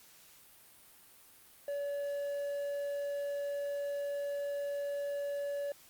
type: tone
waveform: triangle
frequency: 570 Hz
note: C#5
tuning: 48 cents sharp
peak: -32 dBFS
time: 1.68-5.72 s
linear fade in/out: 2 ms
effects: white hiss -59 dBFS RMS until 5.89 s + Opus 48 kbps